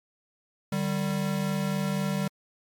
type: tone pair together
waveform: square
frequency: 151.2 / 195.14 Hz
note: D#3 / G3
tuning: -49 / -8 cents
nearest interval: major third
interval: 441 cents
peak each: -31 / -28 dBFS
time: 0.72-2.28 s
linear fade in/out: 5 ms
effects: MP3 96 kbps